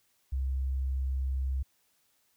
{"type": "tone", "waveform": "sine", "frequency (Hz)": 66.3, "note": "C2", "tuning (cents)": 23, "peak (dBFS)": -27, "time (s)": [0.32, 1.63], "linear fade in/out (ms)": 10, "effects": ["tanh soft clip ceiling -23 dBFS", "white hiss -71 dBFS RMS until 2.36 s"]}